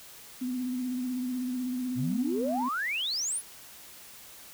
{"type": "tone with vibrato", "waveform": "sine", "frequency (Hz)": 251.7, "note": "B3", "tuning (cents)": 33, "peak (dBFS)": -29, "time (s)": [0.41, 2.69], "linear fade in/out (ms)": 10, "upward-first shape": "sine", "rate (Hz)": 16, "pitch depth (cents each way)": 36}
{"type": "exponential sweep", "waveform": "sine", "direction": "up", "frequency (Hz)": [113, 10880], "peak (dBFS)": -28, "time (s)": [1.95, 3.42], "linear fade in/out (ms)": 50}
{"effects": ["tanh soft clip ceiling -18 dBFS", "white hiss -49 dBFS RMS until 4.53 s"]}